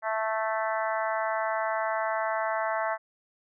harmonic tone, 220 Hz, A3, in tune, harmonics 3 / 4 / 5 / 6 / 7 / 8 / 9, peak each -30 / -32 / -34 / -36 / -37 / -38 / -39 dBFS, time 0.02-2.98 s, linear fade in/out 50 ms, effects none

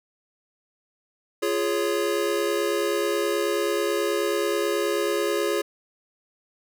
square chord, Db major, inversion first, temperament equal with one note detuned, 346 / 415.3 / 554.4 Hz, F4 / Ab4 / Db5, -16 / 0 / 0 cents, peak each -28 / -26 / -29 dBFS, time 1.42-5.62 s, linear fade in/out 10 ms, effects none

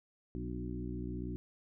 harmonic tone with a mistuned harmonic, 60.8 Hz, B1, 26 cents flat, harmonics 1 / 2 / 3 / 4 / 5 / 6, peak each -42 / -44 / -44 / -45 / -44 / -47 dBFS, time 0.35-1.36 s, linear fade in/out 0 ms, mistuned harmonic 4, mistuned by +40 cents, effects none

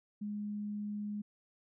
sine tone, 207.7 Hz, G#3, in tune, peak -36 dBFS, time 0.21-1.22 s, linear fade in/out 10 ms, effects none

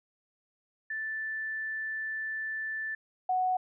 sine tone pair in turn, 1760 / 740 Hz, A6 / F#5, 0 / 0 cents, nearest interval octave + minor third, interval 1500 cents, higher first, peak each -32 / -25 dBFS, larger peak second, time 0.9-2.95 / 3.29-3.57 s, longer first, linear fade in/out 5 ms, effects none

